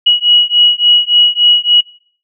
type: beating tone pair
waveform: sine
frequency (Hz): 2911 / 2914.5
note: F#7 / F#7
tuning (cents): -29 / -27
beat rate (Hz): 3.5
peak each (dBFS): -10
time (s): 0.06-1.81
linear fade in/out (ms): 10
effects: noise-tail reverb RT60 0.5 s tail -21 dB re dry